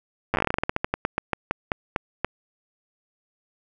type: slowing click train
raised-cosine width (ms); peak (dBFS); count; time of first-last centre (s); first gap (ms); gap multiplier
0.5; -7; 24; 0.34-2.246; 9; 1.17
effects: none